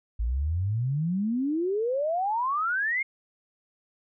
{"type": "exponential sweep", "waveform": "sine", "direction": "up", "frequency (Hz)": [53.2, 2180], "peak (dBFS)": -24, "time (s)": [0.19, 3.03], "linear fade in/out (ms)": 10, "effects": []}